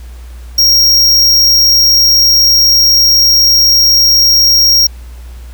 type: tone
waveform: square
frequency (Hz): 5588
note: F8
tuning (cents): 0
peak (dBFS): -5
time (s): 0.58-4.87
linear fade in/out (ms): 5
effects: added 60 Hz sine -26 dBFS peak until 5.53 s + pink hiss -42 dBFS RMS until 5.53 s